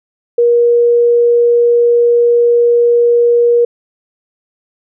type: tone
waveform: sine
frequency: 475.4 Hz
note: A#4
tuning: 34 cents sharp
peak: -6 dBFS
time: 0.38-3.65 s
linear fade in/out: 5 ms
effects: none